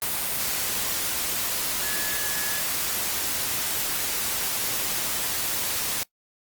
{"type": "tone in noise", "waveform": "sine", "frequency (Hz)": 1700, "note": "G#6", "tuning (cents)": 40, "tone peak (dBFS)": -33, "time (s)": [1.83, 2.6], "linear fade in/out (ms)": 0, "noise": "white", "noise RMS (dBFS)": -27, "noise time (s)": [0.02, 6.03], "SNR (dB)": -9, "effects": ["noise-tail reverb RT60 0.1 s tail -21 dB re dry", "Opus 32 kbps"]}